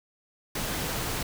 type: noise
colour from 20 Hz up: pink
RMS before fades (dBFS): -31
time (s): 0.55-1.23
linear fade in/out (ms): 5
effects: none